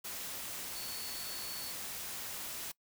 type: tone in noise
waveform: sine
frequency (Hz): 4435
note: C#8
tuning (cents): 0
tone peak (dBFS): -45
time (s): 0.75-1.72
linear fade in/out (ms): 10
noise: white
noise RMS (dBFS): -42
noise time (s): 0.04-2.72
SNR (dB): -6
effects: noise-tail reverb RT60 0.1 s tail -23 dB re dry